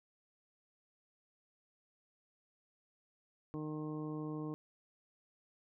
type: harmonic tone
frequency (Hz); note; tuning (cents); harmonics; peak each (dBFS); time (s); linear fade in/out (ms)
153.2; D#3; -27; 1 / 2 / 3 / 4 / 5 / 6 / 7; -43 / -41 / -47 / -57 / -58 / -59 / -53; 3.54-4.54; 0
effects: none